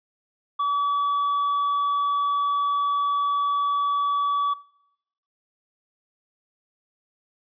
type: tone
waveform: triangle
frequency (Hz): 1144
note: D6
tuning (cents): -46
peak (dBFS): -19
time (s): 0.59-4.54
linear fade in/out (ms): 10
effects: noise-tail reverb RT60 0.8 s tail -21 dB re dry + resampled to 11025 Hz